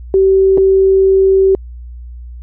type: tone with dropouts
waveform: sine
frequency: 384.5 Hz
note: G4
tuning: 33 cents flat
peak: -6 dBFS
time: 0.14-1.55 s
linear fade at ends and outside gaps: 1 ms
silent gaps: 0.575-0.58 s
effects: added 60 Hz sine -27 dBFS peak until 2.42 s